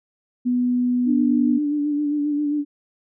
sine tone with pitch glide, 246.9 to 243.5 Hz, B3 to B3, 0 to -24 cents, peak -17 dBFS, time 0.45-1.59 s, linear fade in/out 20 ms, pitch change -24 cents, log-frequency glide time 1.09-1.24 s
sine tone with vibrato, 293.7 Hz, D4, in tune, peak -19 dBFS, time 1.05-2.65 s, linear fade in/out 50 ms, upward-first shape sine, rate 7.5 Hz, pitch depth 32 cents each way
effects none

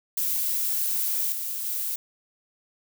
violet noise with level steps, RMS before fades -26 / -31 / -29 dBFS, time 0.17-1.96 s, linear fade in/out 5 ms, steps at 1.32 / 1.64 s, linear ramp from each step 2 ms, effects none

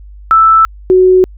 sine tone pair in turn, 1320 / 370.4 Hz, E6 / F#4, +2 / +2 cents, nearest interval octave + minor seventh, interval 2200 cents, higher first, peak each -3 dBFS, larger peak neither, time 0.31-0.65 / 0.9-1.24 s, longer neither, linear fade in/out 0 ms, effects added 50 Hz sine -30 dBFS peak until 1.37 s

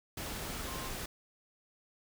sine tone in noise, 1058 Hz, C6, 19 cents sharp, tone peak -47 dBFS, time 0.67-0.89 s, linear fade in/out 5 ms, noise pink, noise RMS -40 dBFS, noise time 0.17-1.06 s, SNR -10 dB, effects none

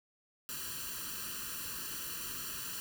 white noise with comb filter, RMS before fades -41 dBFS, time 0.49-2.8 s, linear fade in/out 0 ms, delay 0.69 ms, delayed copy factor +0.95, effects none

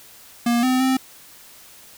square tone with pitch steps, 237.1 / 256.3 / 261.6 Hz, A#3 / C4 / C4, +30 / -36 / 0 cents, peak -17 dBFS, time 0.46-0.97 s, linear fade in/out 5 ms, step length 170 ms, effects white hiss -46 dBFS RMS until 1.97 s

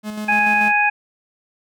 45% pulse tone with tremolo, 212.5 Hz, G#3, 40 cents sharp, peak -24 dBFS, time 0.03-0.73 s, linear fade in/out 50 ms, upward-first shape square, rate 6.9 Hz, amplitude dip 40%
harmonic tone, 830.6 Hz, G#5, in tune, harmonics 1 / 2 / 3, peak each -18 / -19 / -17 dBFS, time 0.28-0.9 s, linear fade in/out 10 ms
effects none

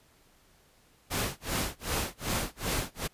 pink noise with tremolo, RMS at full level -29 dBFS, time 1.1-3.08 s, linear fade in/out 20 ms, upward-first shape sine, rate 2.6 Hz, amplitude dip 100%, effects pink hiss -63 dBFS RMS until 3.13 s + resampled to 32000 Hz

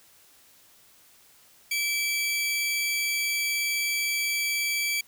sawtooth tone pair together, 2317 / 3272 Hz, D7 / G#7, -24 / -26 cents, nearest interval tritone, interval 598 cents, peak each -22 / -33 dBFS, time 1.71-5.01 s, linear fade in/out 5 ms, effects white hiss -57 dBFS RMS until 5.07 s

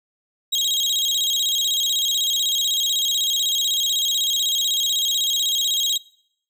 35% pulse tone with vibrato, 3520 Hz, A7, in tune, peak -17 dBFS, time 0.52-5.98 s, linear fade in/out 10 ms, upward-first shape square, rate 16 Hz, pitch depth 140 cents each way, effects noise-tail reverb RT60 0.7 s tail -25 dB re dry

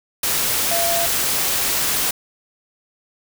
sine tone in noise, 680 Hz, F5, 46 cents flat, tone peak -21 dBFS, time 0.71-1.06 s, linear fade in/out 5 ms, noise white, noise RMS -20 dBFS, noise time 0.23-2.11 s, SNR -4 dB, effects none

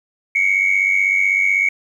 sine tone pair together, 2177 / 2273 Hz, C#7 / C#7, -32 / +43 cents, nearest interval minor second, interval 75 cents, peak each -15 dBFS, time 0.35-1.69 s, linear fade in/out 5 ms, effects tanh soft clip ceiling -8 dBFS + 8-bit

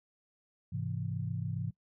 sine chord, Ab augmented, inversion none, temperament equal with one note detuned, 103.83 / 130.81 / 166.25 Hz, Ab2 / C3 / E3, 0 / 0 / +15 cents, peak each -37 / -37 / -38 dBFS, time 0.72-1.71 s, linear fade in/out 10 ms, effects noise-tail reverb RT60 0.1 s tail -22 dB re dry

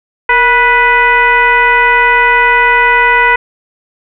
sine tone with frequency modulation, 1477 Hz, F#6, 3 cents flat, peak -5 dBFS, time 0.29-3.36 s, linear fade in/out 5 ms, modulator 504 Hz, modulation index 1.6, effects none

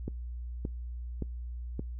click train, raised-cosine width 3 ms, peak -21 dBFS, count 4, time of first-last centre 0.08-1.794 s, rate 1.75 Hz, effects noise-tail reverb RT60 0.2 s tail -25 dB re dry + added 60 Hz sine -36 dBFS peak until 1.99 s

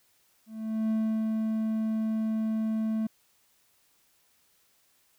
triangle tone with ADSR envelope, 220 Hz, A3, in tune, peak -22 dBFS, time 0.46-3.07 s, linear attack 440 ms, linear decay 330 ms, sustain -2 dB, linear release 6 ms, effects white hiss -67 dBFS RMS until 5.18 s

